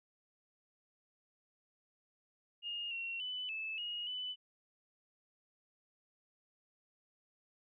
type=tone with pitch steps; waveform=sine; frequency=2842 / 2733 / 2997 / 2619 / 2878 / 2996 Hz; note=F7 / F7 / F#7 / E7 / F#7 / F#7; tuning=+30 / -38 / +22 / -12 / -49 / +21 cents; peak=-38 dBFS; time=2.62-4.36 s; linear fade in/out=50 ms; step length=290 ms; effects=none